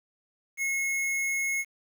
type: tone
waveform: square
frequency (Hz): 2173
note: C#7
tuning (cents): -35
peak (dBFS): -27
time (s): 0.57-1.65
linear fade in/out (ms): 50
effects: 9-bit

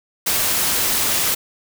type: noise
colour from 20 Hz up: white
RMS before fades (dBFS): -19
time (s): 0.26-1.35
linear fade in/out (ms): 10
effects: none

